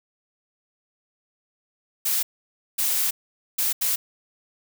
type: noise bursts at uneven times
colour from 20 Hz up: blue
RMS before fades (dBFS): -23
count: 4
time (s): 2.05-2.23 / 2.78-3.11 / 3.58-3.73 / 3.81-3.96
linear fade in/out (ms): 10
effects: none